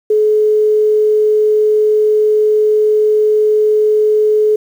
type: tone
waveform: sine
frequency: 426.9 Hz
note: G#4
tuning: 48 cents sharp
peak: -8 dBFS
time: 0.1-4.56 s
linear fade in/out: 5 ms
effects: 7-bit